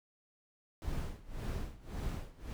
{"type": "noise with tremolo", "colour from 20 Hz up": "brown", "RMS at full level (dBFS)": -36, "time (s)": [0.82, 2.53], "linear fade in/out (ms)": 0, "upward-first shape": "sine", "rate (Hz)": 1.8, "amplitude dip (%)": 90, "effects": []}